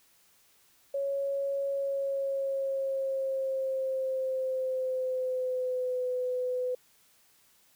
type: tone with pitch glide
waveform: sine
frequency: 554.4 to 502.5 Hz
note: C#5 to B4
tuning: 0 to +30 cents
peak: -28 dBFS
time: 0.94-6.75 s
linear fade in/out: 5 ms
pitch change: -170 cents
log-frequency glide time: 1.7-6.07 s
effects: white hiss -64 dBFS RMS until 7.75 s